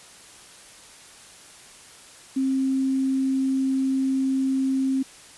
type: tone with quantisation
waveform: sine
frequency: 266.1 Hz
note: C4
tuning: 29 cents sharp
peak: -20 dBFS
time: 2.36-5.03 s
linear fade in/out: 10 ms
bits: 8
effects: white hiss -47 dBFS RMS until 5.37 s + resampled to 24000 Hz